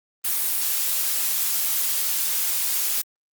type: noise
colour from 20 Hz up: blue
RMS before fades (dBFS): -23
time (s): 0.24-3.02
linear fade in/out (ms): 10
effects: Opus 32 kbps